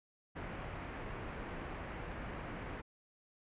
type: low-pass noise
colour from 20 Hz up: pink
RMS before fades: -44 dBFS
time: 0.35-2.82 s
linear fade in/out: 20 ms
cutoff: 2400 Hz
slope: 24 dB/octave
effects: resampled to 8000 Hz